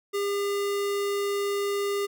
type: tone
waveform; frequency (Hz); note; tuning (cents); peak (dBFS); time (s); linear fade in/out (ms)
square; 403.1; G4; +48; -26; 0.13-2.07; 20
effects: none